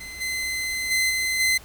sawtooth tone with level steps, 2054 Hz, C7, 33 cents flat, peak -32 / -22 / -16 / -19 / -15 dBFS, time 0-1.58 s, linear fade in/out 10 ms, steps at 0.2 / 0.9 / 1.09 / 1.39 s, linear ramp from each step 20 ms, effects added 60 Hz sine -47 dBFS peak until 1.64 s + pink hiss -47 dBFS RMS until 1.64 s

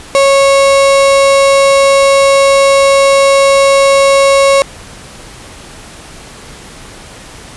35% pulse tone, 550 Hz, C#5, 14 cents flat, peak -3 dBFS, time 0.15-4.62 s, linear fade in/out 0 ms, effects pink hiss -32 dBFS RMS until 7.56 s + resampled to 24000 Hz

